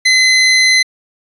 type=tone; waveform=25% pulse; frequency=2041 Hz; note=C7; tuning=44 cents flat; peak=-4 dBFS; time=0.05-0.83 s; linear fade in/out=10 ms; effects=resampled to 24000 Hz